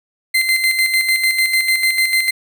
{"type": "tone with tremolo", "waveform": "35% pulse", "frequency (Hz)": 2073, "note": "C7", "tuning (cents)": -17, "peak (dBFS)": -10, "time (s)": [0.34, 2.31], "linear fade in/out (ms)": 10, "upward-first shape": "square", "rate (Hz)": 6.7, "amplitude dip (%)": 50, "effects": []}